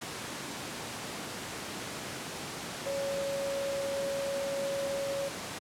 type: tone in noise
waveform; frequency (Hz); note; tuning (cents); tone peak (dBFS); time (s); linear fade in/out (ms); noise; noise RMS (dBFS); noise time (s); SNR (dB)
sine; 554.4; C#5; 0; -31; 2.86-5.29; 10; pink; -38; 0.01-5.59; +4
effects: high-pass 150 Hz 12 dB/octave + low-pass 10000 Hz 12 dB/octave